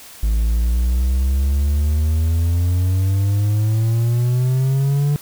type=exponential sweep; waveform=triangle; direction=up; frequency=53.4 to 146.83 Hz; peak=-12 dBFS; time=0.23-5.16 s; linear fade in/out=0 ms; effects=white hiss -40 dBFS RMS until 5.21 s